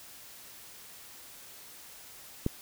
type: click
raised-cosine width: 3 ms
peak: -14 dBFS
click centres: 2.464 s
effects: white hiss -50 dBFS RMS until 2.61 s